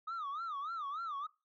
sine tone with vibrato, 1232 Hz, D#6, 17 cents flat, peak -35 dBFS, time 0.07-1.27 s, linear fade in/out 10 ms, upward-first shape sine, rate 3.4 Hz, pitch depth 190 cents each way, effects noise-tail reverb RT60 0.3 s tail -24 dB re dry + tanh soft clip ceiling -36 dBFS

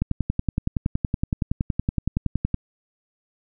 click train, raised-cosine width 5 ms, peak -9 dBFS, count 28, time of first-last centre 0.02-2.543 s, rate 10.7 Hz, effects none

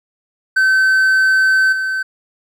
triangle tone with level steps, 1536 Hz, G6, 36 cents flat, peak -8 / -15 dBFS, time 0.56-2.03 s, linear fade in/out 10 ms, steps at 1.72 s, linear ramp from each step 10 ms, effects none

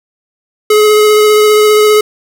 square tone with vibrato, 424.3 Hz, G#4, 37 cents sharp, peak -5 dBFS, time 0.7-2.01 s, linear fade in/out 5 ms, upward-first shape triangle, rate 15 Hz, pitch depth 14 cents each way, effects none

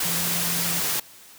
sine tone in noise, 170.7 Hz, F3, 39 cents flat, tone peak -32 dBFS, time 0.05-0.8 s, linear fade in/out 5 ms, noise white, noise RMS -25 dBFS, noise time 0-1 s, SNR -10 dB, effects white hiss -48 dBFS RMS until 1.38 s + high-pass 60 Hz 12 dB/octave

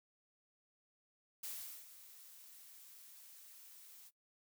blue noise with ADSR envelope, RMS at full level -44 dBFS, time 1.43-4.11 s, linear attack 7 ms, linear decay 410 ms, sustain -14 dB, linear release 38 ms, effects noise-tail reverb RT60 0.1 s tail -19 dB re dry

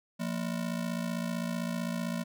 square ring-modulated tone, 204 Hz, G#3, 31 cents flat, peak -29 dBFS, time 0.19-2.24 s, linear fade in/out 20 ms, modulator 27.8 Hz, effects none

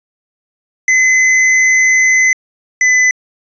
square tone pair in turn, 2037 / 2009 Hz, C7 / B6, -47 / +29 cents, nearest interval unison, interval 24 cents, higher first, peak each -8 dBFS, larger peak neither, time 0.88-2.33 / 2.81-3.11 s, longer first, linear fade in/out 2 ms, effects resampled to 16000 Hz

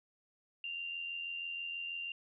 sine tone with amplitude modulation, 2782 Hz, F7, 7 cents flat, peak -36 dBFS, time 0.64-2.12 s, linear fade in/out 2 ms, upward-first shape sine, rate 86.2 Hz, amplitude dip 45%, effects none

